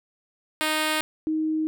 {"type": "tone pair in turn", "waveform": ["5% pulse", "sine"], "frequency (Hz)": [310, 313.4], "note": ["D#4", "D#4"], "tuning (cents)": [-6, 13], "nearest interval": "unison", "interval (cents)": 19, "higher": "second", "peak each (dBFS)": [-11, -22], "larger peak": "first", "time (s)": [[0.61, 1.01], [1.27, 1.67]], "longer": "neither", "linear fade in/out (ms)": 0, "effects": []}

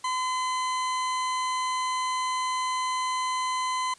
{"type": "tone", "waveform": "40% pulse", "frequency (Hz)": 1020, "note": "C6", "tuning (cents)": -44, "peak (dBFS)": -25, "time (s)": [0.04, 3.94], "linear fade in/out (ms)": 5, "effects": ["white hiss -55 dBFS RMS until 3.98 s", "resampled to 22050 Hz"]}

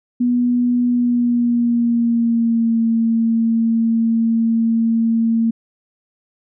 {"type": "tone with pitch glide", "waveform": "sine", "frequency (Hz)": [244, 227.7], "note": ["B3", "A#3"], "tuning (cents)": [-21, -40], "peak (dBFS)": -13, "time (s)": [0.2, 5.51], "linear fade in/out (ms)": 10, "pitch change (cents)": -119, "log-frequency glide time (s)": [0.87, 2.81], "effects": []}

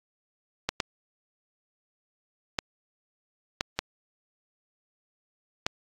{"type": "clicks", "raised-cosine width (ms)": 0.2, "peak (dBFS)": -8, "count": 6, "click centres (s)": [0.69, 0.802, 2.588, 3.609, 3.79, 5.665], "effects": ["AAC 48 kbps"]}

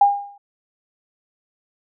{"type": "tone with exponential decay", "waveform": "sine", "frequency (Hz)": 808, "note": "G#5", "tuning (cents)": -48, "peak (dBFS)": -7, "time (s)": [0.01, 0.38], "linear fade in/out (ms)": 5, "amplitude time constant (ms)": 80, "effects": []}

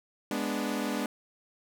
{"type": "chord", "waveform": "sawtooth", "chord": "G# diminished", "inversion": "none", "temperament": "equal", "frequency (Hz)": [207.7, 246.9, 293.7], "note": ["G#3", "B3", "D4"], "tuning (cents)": [0, 0, 0], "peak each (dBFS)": -30, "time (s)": [0.31, 1.06], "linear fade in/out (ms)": 2, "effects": []}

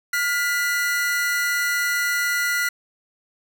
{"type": "tone pair together", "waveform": "45% pulse", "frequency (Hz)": [1422, 1984.8], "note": ["F6", "B6"], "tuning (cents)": [31, 8], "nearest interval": "tritone", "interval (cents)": 577, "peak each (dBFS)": -23, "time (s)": [0.13, 2.69], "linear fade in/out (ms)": 5, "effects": []}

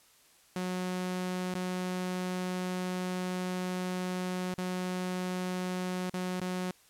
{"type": "tone with dropouts", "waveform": "sawtooth", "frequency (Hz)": 182.6, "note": "F#3", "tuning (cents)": -23, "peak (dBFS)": -28, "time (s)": [0.56, 6.71], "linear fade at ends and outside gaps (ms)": 2, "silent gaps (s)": [[1.541, 1.55], [4.54, 4.582], [6.098, 6.138], [6.401, 6.414]], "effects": ["white hiss -62 dBFS RMS until 6.89 s", "low-pass 12000 Hz 12 dB/octave"]}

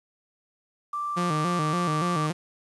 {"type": "tone with pitch glide", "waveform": "sine", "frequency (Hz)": [1174.7, 1165.9], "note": ["D6", "D6"], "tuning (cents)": [0, -13], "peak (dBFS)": -27, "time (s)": [0.93, 2.27], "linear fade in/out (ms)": 5, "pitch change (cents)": -13, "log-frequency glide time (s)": [1.35, 1.72]}
{"type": "tone with vibrato", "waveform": "sawtooth", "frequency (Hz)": 164.81, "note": "E3", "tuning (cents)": 0, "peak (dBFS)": -21, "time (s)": [1.16, 2.33], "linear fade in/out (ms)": 20, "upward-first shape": "square", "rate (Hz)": 3.5, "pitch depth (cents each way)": 120}
{"effects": ["resampled to 24000 Hz", "9-bit"]}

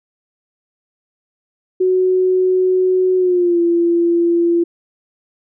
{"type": "tone with pitch glide", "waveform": "sine", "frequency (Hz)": [370.3, 341.5], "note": ["F#4", "F4"], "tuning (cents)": [1, -39], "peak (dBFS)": -11, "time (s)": [1.8, 4.64], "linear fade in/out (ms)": 10, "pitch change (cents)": -140, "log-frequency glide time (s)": [3.17, 3.6], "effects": []}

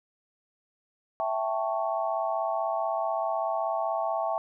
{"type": "chord", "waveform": "sine", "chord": "A dominant seventh", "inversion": "second", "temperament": "equal", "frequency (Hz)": [659.3, 784, 880, 1108.7], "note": ["E5", "G5", "A5", "C#6"], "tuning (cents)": [0, 0, 0, 0], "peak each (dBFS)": [-29, -32, -33, -34], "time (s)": [1.2, 4.38], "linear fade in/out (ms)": 0, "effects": []}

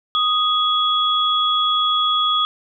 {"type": "tone pair together", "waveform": "sine", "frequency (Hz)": [1244.5, 3353], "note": ["D#6", "G#7"], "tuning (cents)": [0, 16], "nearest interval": "octave + perfect fourth", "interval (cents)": 1716, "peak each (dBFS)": -18, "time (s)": [0.15, 2.45], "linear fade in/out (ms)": 0, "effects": []}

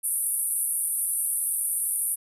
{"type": "band-pass noise", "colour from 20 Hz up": "white", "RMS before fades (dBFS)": -27, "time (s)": [0.03, 2.16], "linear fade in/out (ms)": 20, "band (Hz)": [9000, 12000], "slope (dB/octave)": 96, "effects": []}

